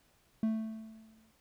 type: tone with exponential decay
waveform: triangle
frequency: 220.7 Hz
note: A3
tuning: 5 cents sharp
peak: -24 dBFS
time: 0.43-1.31 s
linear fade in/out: 2 ms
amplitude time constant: 190 ms
effects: pink hiss -69 dBFS RMS until 1.4 s